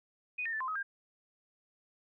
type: tone with pitch steps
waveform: sine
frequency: 2485 / 1827 / 1757 / 1042 / 1269 / 1602 Hz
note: D#7 / A#6 / A6 / C6 / D#6 / G6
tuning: -3 / -35 / -3 / -7 / +34 / +37 cents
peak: -33 dBFS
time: 0.38-0.83 s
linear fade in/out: 10 ms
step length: 75 ms
effects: none